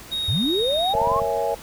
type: tone with vibrato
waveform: triangle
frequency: 3729 Hz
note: A#7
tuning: in tune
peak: -22 dBFS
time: 0.11-0.94 s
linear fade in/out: 20 ms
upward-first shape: square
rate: 2.9 Hz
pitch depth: 10 cents each way
type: linear sweep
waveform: sine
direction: up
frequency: 74.4 to 1108.7 Hz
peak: -20 dBFS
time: 0.28-1.2 s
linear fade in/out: 5 ms
type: chord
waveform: sine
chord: A# half-diminished seventh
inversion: none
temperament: equal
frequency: 466.2 / 554.4 / 659.3 / 830.6 Hz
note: A#4 / C#5 / E5 / G#5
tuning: 0 / 0 / 0 / 0 cents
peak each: -26 dBFS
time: 0.93-1.55 s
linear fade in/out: 10 ms
type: clicks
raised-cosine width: 5 ms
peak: -20 dBFS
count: 6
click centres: 0.952 / 1.017 / 1.073 / 1.117 / 1.163 / 1.219 s
effects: pink hiss -41 dBFS RMS until 1.62 s